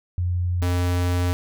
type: tone pair in turn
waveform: sine / square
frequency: 88.8 / 88.8 Hz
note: F2 / F2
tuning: +29 / +29 cents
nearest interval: unison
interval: 0 cents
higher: neither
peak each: -20 dBFS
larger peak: neither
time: 0.18-0.62 / 0.62-1.33 s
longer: second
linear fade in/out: 0 ms
effects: none